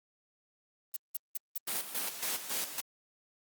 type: noise bursts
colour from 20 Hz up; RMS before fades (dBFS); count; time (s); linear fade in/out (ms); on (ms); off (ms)
violet; -34; 6; 0.94-1.99; 5; 25; 180
type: noise with tremolo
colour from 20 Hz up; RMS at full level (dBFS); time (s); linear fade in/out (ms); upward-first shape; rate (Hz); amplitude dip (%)
white; -34; 1.67-2.81; 10; square; 3.6; 65
effects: high-pass 200 Hz 12 dB/octave + Opus 32 kbps